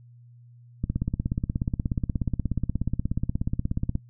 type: click train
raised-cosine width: 5 ms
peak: -13 dBFS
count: 53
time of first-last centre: 0.84-3.954 s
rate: 16.7 Hz
effects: noise-tail reverb RT60 0.1 s tail -19 dB re dry + added 120 Hz sine -48 dBFS peak until 4.09 s